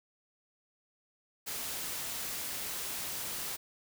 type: noise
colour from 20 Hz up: white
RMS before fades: -38 dBFS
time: 1.46-3.57 s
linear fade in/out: 20 ms
effects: none